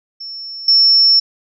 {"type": "tone with level steps", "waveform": "sine", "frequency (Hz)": 5400, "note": "E8", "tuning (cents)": 41, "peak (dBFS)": [-26, -7], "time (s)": [0.2, 1.2], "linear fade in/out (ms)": 10, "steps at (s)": 0.68, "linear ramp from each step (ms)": 2, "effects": []}